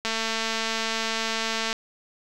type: click train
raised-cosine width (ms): 0.2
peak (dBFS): -10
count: 377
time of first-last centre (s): 0.05-1.729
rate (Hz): 224
effects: none